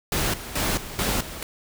pink noise with tremolo, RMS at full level -24 dBFS, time 0.12-1.43 s, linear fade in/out 2 ms, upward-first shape square, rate 2.3 Hz, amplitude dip 75%, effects none

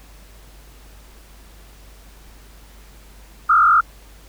sine tone with frequency modulation, 1311 Hz, E6, 10 cents flat, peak -10 dBFS, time 3.49-3.81 s, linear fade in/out 10 ms, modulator 44.9 Hz, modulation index 2.2, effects added 50 Hz sine -43 dBFS peak until 4.28 s + pink hiss -49 dBFS RMS until 4.28 s

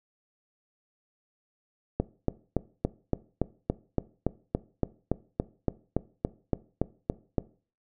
click train, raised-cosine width 2 ms, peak -11 dBFS, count 20, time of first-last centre 2-7.382 s, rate 3.53 Hz, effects noise-tail reverb RT60 0.4 s tail -19 dB re dry

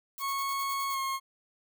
violet noise bursts, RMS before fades -42 dBFS, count 8, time 0.18-0.944 s, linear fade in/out 0 ms, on 43 ms, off 60 ms
40% pulse tone with pitch glide, 1100 to 1078 Hz, C#6 to C#6, -14 to -49 cents, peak -29 dBFS, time 0.19-1.2 s, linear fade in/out 50 ms, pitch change -35 cents, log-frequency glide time 0.9-0.98 s
effects none

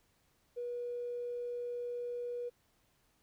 triangle tone with tanh clipping, 483.9 Hz, B4, 35 cents flat, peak -36 dBFS, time 0.56-2.5 s, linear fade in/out 20 ms, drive 2 dB, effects pink hiss -73 dBFS RMS until 3.22 s

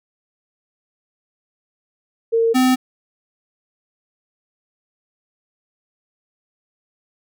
sine / square tone pair in turn, 456.9 / 256.4 Hz, A#4 / C4, -35 / -35 cents, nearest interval minor seventh, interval 1000 cents, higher first, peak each -13 dBFS, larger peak neither, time 2.32-2.54 / 2.54-2.76 s, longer neither, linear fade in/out 20 ms, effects none

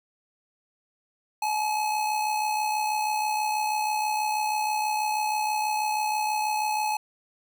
square tone with amplitude modulation, 853 Hz, G#5, 46 cents sharp, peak -23 dBFS, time 1.42-6.97 s, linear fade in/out 5 ms, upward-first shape sine, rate 66.2 Hz, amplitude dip 45%, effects none

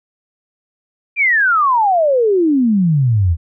sine exponential sweep, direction down, 2438 to 78 Hz, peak -10 dBFS, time 1.16-3.37 s, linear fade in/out 50 ms, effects none

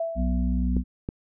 sine tone with exponential decay, 662 Hz, E5, 7 cents sharp, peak -23 dBFS, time 0-0.69 s, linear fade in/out 5 ms, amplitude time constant 150 ms
harmonic tone, 61.74 Hz, B1, in tune, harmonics 1 / 3 / 4, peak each -23 / -28 / -29 dBFS, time 0.15-0.84 s, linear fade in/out 50 ms
clicks, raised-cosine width 3 ms, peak -16 dBFS, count 2, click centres 0.767 / 1.089 s
effects none

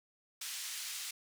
white band-pass noise, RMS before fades -42 dBFS, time 0.41-1.11 s, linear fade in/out 5 ms, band 2000 to 8600 Hz, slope 12 dB/octave, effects none

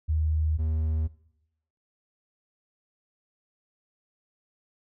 sine / triangle tone pair in turn, 78 / 78.68 Hz, D#2 / D#2, +5 / +20 cents, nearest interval unison, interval 15 cents, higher second, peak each -22 dBFS, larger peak neither, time 0.08-0.58 / 0.58-1.08 s, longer neither, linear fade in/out 20 ms, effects noise-tail reverb RT60 0.8 s tail -19 dB re dry

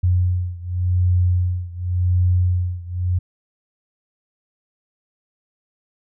sine beating tone pair, 89.5 / 90.39 Hz, F2 / F#2, +43 / -40 cents, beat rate 0.89 Hz, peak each -18 / -20 dBFS, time 0.03-3.19 s, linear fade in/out 10 ms, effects none

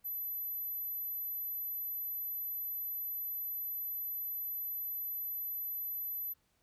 sine tone, 12010 Hz, F#9, 25 cents sharp, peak -36 dBFS, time 0.04-6.34 s, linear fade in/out 20 ms, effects pink hiss -75 dBFS RMS until 6.62 s

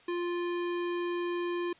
square tone, 349.2 Hz, F4, in tune, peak -31 dBFS, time 0.08-1.73 s, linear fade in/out 5 ms, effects white hiss -59 dBFS RMS until 1.79 s + resampled to 8000 Hz

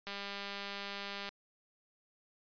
click train, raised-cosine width 0.2 ms, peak -24 dBFS, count 245, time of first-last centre 0.07-1.29 s, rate 200 Hz, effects resampled to 11025 Hz

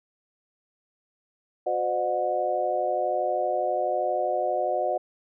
harmonic tone with a mistuned harmonic, 121.2 Hz, B2, 32 cents flat, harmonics 3 / 4 / 5 / 6, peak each -33 / -30 / -27 / -27 dBFS, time 1.66-4.98 s, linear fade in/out 10 ms, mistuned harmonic 4, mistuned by +100 cents, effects none

